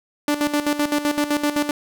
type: tone with tremolo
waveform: sawtooth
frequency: 293.7 Hz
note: D4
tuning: in tune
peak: -13 dBFS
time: 0.28-1.71 s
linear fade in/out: 2 ms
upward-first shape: square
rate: 7.8 Hz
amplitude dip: 70%
effects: none